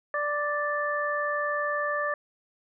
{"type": "harmonic tone", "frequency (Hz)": 587.3, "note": "D5", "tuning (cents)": 0, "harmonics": [1, 2, 3], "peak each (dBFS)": [-30, -30, -30], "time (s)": [0.14, 2.14], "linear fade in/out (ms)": 2, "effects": []}